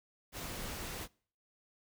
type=noise; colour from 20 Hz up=pink; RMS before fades=-42 dBFS; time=0.32-1.08 s; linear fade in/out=50 ms; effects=noise-tail reverb RT60 0.5 s tail -25 dB re dry